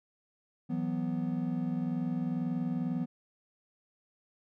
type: chord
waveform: triangle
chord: E suspended second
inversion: none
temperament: equal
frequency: 164.81 / 185 / 246.9 Hz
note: E3 / F#3 / B3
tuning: 0 / 0 / 0 cents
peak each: -33 / -34 / -31 dBFS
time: 0.69-3.06 s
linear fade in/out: 20 ms
effects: none